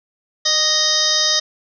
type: harmonic tone with a mistuned harmonic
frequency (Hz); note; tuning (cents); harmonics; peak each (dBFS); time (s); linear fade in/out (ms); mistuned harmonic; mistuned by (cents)
622.3; D#5; 0; 1 / 2 / 3 / 5 / 6 / 7 / 8 / 9 / 10; -28 / -29 / -25 / -27 / -19 / -31 / -19 / -22 / -24; 0.45-1.4; 10; 1; -26
effects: none